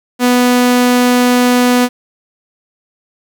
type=tone; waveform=sawtooth; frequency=246.9 Hz; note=B3; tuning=in tune; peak=-4 dBFS; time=0.19-1.89 s; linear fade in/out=50 ms; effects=7-bit